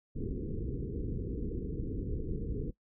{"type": "low-pass noise", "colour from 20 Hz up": "pink", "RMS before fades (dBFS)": -36, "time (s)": [0.15, 2.71], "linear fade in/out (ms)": 10, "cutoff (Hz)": 470, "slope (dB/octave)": 96, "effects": ["noise-tail reverb RT60 0.1 s tail -19 dB re dry"]}